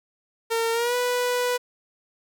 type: tone with pitch glide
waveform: sawtooth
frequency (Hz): 457.1 to 492.7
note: A#4 to B4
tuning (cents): -34 to -4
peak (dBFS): -18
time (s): 0.5-1.58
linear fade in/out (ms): 20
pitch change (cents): +130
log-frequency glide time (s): 0.72-0.95
effects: none